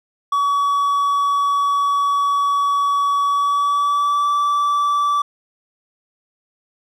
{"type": "tone with pitch glide", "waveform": "triangle", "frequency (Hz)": [1134, 1159.2], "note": ["C#6", "D6"], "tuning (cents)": [39, -23], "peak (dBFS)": -13, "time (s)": [0.32, 5.22], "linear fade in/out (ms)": 5, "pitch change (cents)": 38, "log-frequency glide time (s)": [3.24, 4.3], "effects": []}